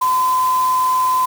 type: tone in noise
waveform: sine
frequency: 1021 Hz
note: C6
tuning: 43 cents flat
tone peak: -13 dBFS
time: 0.01-1.26 s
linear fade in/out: 10 ms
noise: white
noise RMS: -31 dBFS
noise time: 0.01-1.26 s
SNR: +15 dB
effects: none